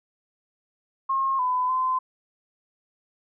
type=tone with pitch steps; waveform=sine; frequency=1075 / 1005 / 1029 Hz; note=C6 / B5 / C6; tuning=+47 / +30 / -29 cents; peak=-21 dBFS; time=1.09-1.99 s; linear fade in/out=10 ms; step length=300 ms; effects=none